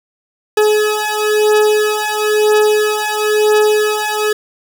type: beating tone pair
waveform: 40% pulse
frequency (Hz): 424.1 / 425.1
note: G#4 / G#4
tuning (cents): +36 / +40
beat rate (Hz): 1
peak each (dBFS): -13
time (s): 0.57-4.33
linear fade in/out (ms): 5
effects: none